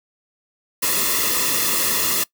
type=noise with comb filter; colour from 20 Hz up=white; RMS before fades=-20 dBFS; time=0.82-2.24 s; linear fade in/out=10 ms; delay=1.3 ms; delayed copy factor=-0.8; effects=noise-tail reverb RT60 0.1 s tail -21 dB re dry